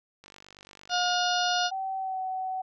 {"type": "click train", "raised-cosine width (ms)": 0.2, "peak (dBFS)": -31, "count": 45, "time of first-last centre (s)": [0.24, 1.142], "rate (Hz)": 48.8}
{"type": "harmonic tone", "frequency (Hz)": 716, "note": "F5", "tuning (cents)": 43, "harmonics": [1, 2, 4, 5, 6, 7, 8], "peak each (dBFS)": [-27, -30, -33, -34, -35, -35, -36], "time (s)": [0.89, 1.71], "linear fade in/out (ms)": 50}
{"type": "tone with pitch glide", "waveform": "sine", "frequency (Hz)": [767, 752.5], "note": ["G5", "F#5"], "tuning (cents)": [-38, 29], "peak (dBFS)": -29, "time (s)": [1.71, 2.62], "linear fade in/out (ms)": 10, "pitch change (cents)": -33, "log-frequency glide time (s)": [1.98, 2.2]}
{"effects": []}